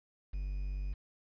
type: tone with quantisation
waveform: triangle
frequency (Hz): 48.26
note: G1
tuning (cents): -26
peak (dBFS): -32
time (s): 0.33-0.94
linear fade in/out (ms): 10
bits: 10
effects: resampled to 11025 Hz